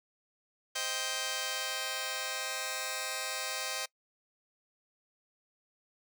5% pulse chord, C minor, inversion none, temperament just, 523.3 / 627.9 / 784.9 Hz, C5 / Eb5 / G5, 0 / +16 / +2 cents, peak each -27 dBFS, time 0.75-3.86 s, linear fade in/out 10 ms, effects noise-tail reverb RT60 0.1 s tail -23 dB re dry

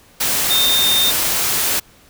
sine tone in noise, 3645 Hz, A#7, 40 cents flat, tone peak -14 dBFS, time 0.5-1.11 s, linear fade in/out 10 ms, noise white, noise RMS -18 dBFS, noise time 0.2-1.8 s, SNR +1 dB, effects pink hiss -49 dBFS RMS until 2.09 s

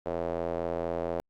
square tone with band-pass filter, 42.16 Hz, E1, 40 cents sharp, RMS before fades -32 dBFS, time 0.06-1.2 s, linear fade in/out 0 ms, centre 560 Hz, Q 2.8, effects Opus 48 kbps

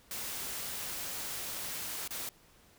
white noise with dropouts, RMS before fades -39 dBFS, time 0.11-2.29 s, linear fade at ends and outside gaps 1 ms, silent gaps 2.077-2.107 s, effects pink hiss -62 dBFS RMS until 2.78 s

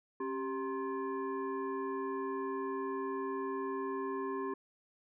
sine tone with frequency modulation, 392 Hz, G4, in tune, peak -34 dBFS, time 0.2-4.54 s, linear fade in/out 5 ms, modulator 664 Hz, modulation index 1.1, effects none

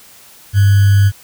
sine tone with sample-and-hold, 99.6 Hz, G2, 28 cents sharp, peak -6 dBFS, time 0.53-1.12 s, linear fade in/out 50 ms, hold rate 1575 Hz, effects white hiss -42 dBFS RMS until 1.23 s

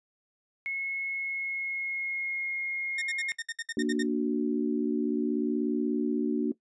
sine tone with pitch glide, 2180 to 2146 Hz, C#7 to C7, -29 to +43 cents, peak -30 dBFS, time 0.66-3.32 s, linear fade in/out 0 ms, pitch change -28 cents, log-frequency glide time 1.06-2.57 s
sawtooth tone bursts, 1833 Hz, A#6, 30 cents flat, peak -29 dBFS, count 11, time 2.98-4.028 s, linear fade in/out 5 ms, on 38 ms, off 63 ms
sine chord, Bb augmented, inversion none, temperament equal, 233.1 / 293.7 / 370 Hz, Bb3 / D4 / F#4, 0 / 0 / 0 cents, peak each -29 / -28 / -31 dBFS, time 3.77-6.52 s, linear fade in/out 2 ms
effects noise-tail reverb RT60 0.1 s tail -17 dB re dry + resampled to 22050 Hz

